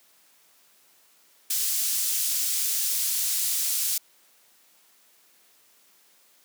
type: high-pass noise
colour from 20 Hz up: pink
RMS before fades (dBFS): -26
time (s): 1.5-3.98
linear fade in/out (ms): 5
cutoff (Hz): 6300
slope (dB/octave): 12
effects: white hiss -60 dBFS RMS until 6.44 s + high-pass 200 Hz 12 dB/octave